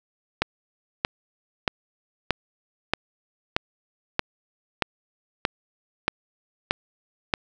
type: click train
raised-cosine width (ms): 0.3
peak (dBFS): -4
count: 12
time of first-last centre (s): 0.42-7.338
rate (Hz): 1.59
effects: none